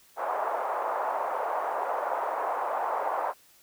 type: band-pass noise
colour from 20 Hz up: white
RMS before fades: -30 dBFS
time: 0.16-3.34 s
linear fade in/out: 50 ms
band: 580 to 1000 Hz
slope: 24 dB/octave
effects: white hiss -59 dBFS RMS until 3.62 s